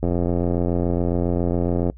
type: click train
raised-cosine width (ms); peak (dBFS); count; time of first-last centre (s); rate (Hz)
2; -9; 164; 0.03-1.899; 87.2
effects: noise-tail reverb RT60 0.1 s tail -22 dB re dry + added 60 Hz sine -39 dBFS peak until 1.97 s